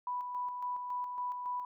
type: tone with tremolo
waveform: sine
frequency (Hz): 987.8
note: B5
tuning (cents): 0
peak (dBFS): -33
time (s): 0.07-1.65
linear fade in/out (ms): 2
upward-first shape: square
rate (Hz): 3.6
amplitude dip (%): 40
effects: none